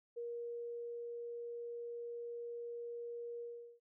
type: tone with ADSR envelope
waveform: sine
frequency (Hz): 472.9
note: A#4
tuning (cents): +25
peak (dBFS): -40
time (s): 0.16-3.8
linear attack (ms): 17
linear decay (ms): 890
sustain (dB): -2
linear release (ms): 390
effects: none